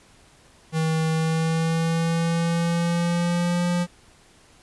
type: tone with pitch glide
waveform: square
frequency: 160 to 175.49 Hz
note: D#3 to F3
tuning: +49 to +9 cents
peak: -21 dBFS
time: 0.72-3.87 s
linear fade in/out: 50 ms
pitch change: +160 cents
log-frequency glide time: 1.11-3.66 s
effects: pink hiss -54 dBFS RMS until 4.62 s + resampled to 24000 Hz